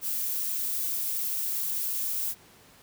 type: noise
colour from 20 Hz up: violet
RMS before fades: -30 dBFS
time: 0.01-2.35 s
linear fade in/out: 50 ms
effects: pink hiss -55 dBFS RMS until 2.82 s + high-pass 80 Hz 12 dB/octave